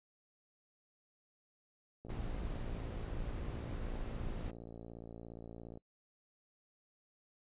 click train, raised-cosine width 2 ms, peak -36 dBFS, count 214, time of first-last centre 2.05-5.774 s, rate 57.2 Hz
brown noise, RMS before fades -41 dBFS, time 2.09-4.51 s, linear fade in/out 5 ms
effects noise-tail reverb RT60 0.1 s tail -24 dB re dry + resampled to 8000 Hz

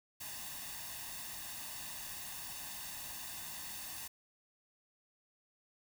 white noise with comb filter, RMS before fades -45 dBFS, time 0.2-4.08 s, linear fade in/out 10 ms, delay 1.1 ms, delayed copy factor +0.7, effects none

